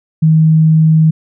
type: tone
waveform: sine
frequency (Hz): 158.4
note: D#3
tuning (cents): +31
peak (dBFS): -5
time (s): 0.22-1.11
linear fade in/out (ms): 10
effects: none